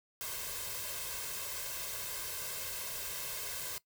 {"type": "noise with comb filter", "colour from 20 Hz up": "white", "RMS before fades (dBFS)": -40, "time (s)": [0.21, 3.78], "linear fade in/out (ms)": 0, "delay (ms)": 1.9, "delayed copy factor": 0.75, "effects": ["noise-tail reverb RT60 0.1 s tail -19 dB re dry"]}